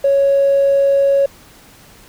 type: tone with tanh clipping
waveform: triangle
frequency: 554.4 Hz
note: C#5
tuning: in tune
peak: -9 dBFS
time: 0.04-1.26 s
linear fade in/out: 5 ms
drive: 1 dB
effects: pink hiss -44 dBFS RMS until 2.08 s